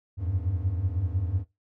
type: tone cluster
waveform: triangle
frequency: 83.9 / 94 / 99.9 Hz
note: E2 / F#2 / G2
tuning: +31 / +28 / +33 cents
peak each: -28 dBFS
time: 0.17-1.45 s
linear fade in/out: 50 ms
effects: noise-tail reverb RT60 0.2 s tail -18 dB re dry